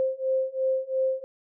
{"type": "beating tone pair", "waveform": "sine", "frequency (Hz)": [524, 526.9], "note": ["C5", "C5"], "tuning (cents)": [2, 12], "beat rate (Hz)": 2.9, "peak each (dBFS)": [-27, -26], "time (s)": [0, 1.24], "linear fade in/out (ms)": 0, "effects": []}